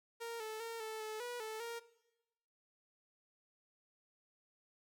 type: tone with pitch steps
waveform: sawtooth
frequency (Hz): 464.2 / 436.2 / 458.8 / 438.7 / 433.2 / 486 / 437.6 / 466.6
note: A#4 / A4 / A#4 / A4 / A4 / B4 / A4 / A#4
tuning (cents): -7 / -15 / -28 / -5 / -27 / -28 / -9 / +2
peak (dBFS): -38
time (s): 0.2-1.8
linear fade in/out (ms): 20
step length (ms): 200
effects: noise-tail reverb RT60 1.0 s tail -19 dB re dry